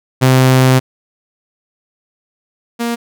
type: tone pair in turn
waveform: sawtooth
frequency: 129.8 / 234.8 Hz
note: C3 / A#3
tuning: -13 / +13 cents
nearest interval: minor seventh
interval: 1026 cents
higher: second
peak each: -3 / -12 dBFS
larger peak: first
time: 0.21-0.8 / 2.79-2.96 s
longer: first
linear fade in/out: 20 ms
effects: none